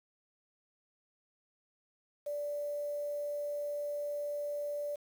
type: tone with quantisation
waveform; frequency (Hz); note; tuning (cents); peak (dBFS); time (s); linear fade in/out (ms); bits
sine; 583; D5; -13; -34; 2.26-4.96; 10; 9
effects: none